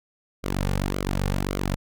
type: tone with flanger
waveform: sawtooth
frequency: 47.72 Hz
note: G1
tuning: 46 cents flat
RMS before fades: -26 dBFS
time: 0.43-1.76 s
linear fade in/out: 20 ms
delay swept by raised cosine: 1.1 to 3.1 ms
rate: 1.8 Hz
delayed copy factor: -0.75
effects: none